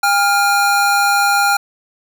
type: tone pair together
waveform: square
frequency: 807 / 1400 Hz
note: G#5 / F6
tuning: -50 / +4 cents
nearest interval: minor seventh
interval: 954 cents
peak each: -15 dBFS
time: 0.03-1.57 s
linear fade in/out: 5 ms
effects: none

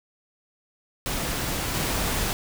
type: noise with level steps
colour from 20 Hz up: pink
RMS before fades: -28 / -26 dBFS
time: 1.06-2.33 s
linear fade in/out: 0 ms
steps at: 1.74 s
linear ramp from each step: 2 ms
effects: none

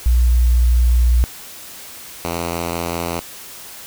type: tone pair in turn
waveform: sine / 5% pulse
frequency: 60 / 85.11 Hz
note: B1 / F2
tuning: -49 / -44 cents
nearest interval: tritone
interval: 605 cents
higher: second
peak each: -10 dBFS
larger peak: neither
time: 0.06-1.24 / 2.25-3.2 s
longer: first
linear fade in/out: 0 ms
effects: white hiss -36 dBFS RMS until 3.86 s

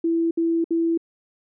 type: tone bursts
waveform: sine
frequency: 332.1 Hz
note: E4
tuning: 13 cents sharp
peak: -18 dBFS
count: 3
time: 0.04-0.976 s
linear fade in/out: 5 ms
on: 270 ms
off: 63 ms
effects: none

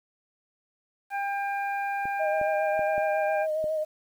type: harmonic tone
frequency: 799 Hz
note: G5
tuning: 33 cents sharp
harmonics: 1 / 2 / 3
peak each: -28 / -34 / -38 dBFS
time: 1.1-3.47 s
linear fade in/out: 50 ms
type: clicks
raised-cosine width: 2 ms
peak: -27 dBFS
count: 5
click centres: 2.055 / 2.414 / 2.793 / 2.98 / 3.642 s
type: tone with vibrato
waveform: sine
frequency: 623 Hz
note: D#5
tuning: 2 cents sharp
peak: -25 dBFS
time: 2.19-3.85 s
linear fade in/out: 20 ms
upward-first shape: sine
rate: 7.3 Hz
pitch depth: 32 cents each way
effects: 9-bit

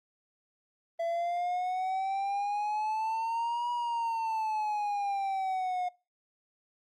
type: exponential two-way sweep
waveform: triangle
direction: up then down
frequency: 667 to 966 to 718 Hz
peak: -27 dBFS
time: 0.99-5.89 s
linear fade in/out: 10 ms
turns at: 3.71 s
effects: noise-tail reverb RT60 0.3 s tail -23 dB re dry + Opus 32 kbps

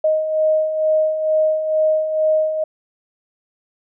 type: beating tone pair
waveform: sine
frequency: 622.3 / 624.5 Hz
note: D#5 / D#5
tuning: 0 / +6 cents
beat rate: 2.2 Hz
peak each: -23 / -15 dBFS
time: 0.04-2.64 s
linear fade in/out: 5 ms
effects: none

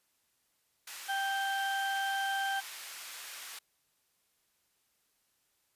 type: high-pass noise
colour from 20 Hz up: pink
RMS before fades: -45 dBFS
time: 0.87-3.59 s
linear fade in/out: 5 ms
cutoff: 1500 Hz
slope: 12 dB/octave
type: harmonic tone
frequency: 784 Hz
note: G5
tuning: in tune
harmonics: 1 / 2 / 4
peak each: -33 / -34 / -41 dBFS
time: 1.08-2.61 s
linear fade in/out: 20 ms
effects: white hiss -75 dBFS RMS until 5.75 s + resampled to 32000 Hz

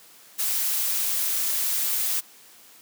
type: noise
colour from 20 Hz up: blue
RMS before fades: -25 dBFS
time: 0.38-2.21 s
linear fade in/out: 20 ms
effects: white hiss -51 dBFS RMS until 2.81 s + high-pass 150 Hz 12 dB/octave

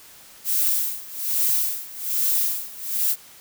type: noise with tremolo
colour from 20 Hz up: violet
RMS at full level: -20 dBFS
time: 0.44-3.16 s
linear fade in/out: 50 ms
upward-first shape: sine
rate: 1.2 Hz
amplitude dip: 90%
effects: white hiss -47 dBFS RMS until 3.4 s

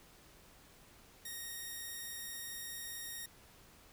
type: tone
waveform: 5% pulse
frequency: 1864.7 Hz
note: A#6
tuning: in tune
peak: -32 dBFS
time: 1.25-3.26 s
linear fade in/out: 5 ms
effects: pink hiss -61 dBFS RMS until 3.92 s

